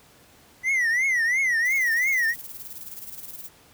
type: tone with vibrato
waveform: triangle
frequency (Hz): 1979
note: B6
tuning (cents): +3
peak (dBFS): -18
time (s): 0.63-2.35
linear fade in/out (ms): 50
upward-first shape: triangle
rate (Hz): 2.9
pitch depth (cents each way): 190
type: noise with tremolo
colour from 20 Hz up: violet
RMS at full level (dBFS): -37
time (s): 1.65-3.49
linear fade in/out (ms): 10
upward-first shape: square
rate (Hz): 19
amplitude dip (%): 55
effects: pink hiss -54 dBFS RMS until 3.73 s + high-pass 60 Hz 12 dB/octave